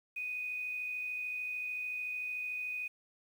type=tone with amplitude modulation; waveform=sine; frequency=2489 Hz; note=D#7; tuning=in tune; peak=-34 dBFS; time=0.16-2.88 s; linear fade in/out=10 ms; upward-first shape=sine; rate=53.5 Hz; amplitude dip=30%; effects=10-bit